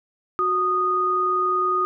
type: tone pair together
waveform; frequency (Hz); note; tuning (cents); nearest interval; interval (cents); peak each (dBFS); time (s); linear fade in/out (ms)
sine; 367.7 / 1236.8; F#4 / D#6; -11 / -11; octave + major sixth; 2100; -26 / -19; 0.39-1.85; 0
effects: none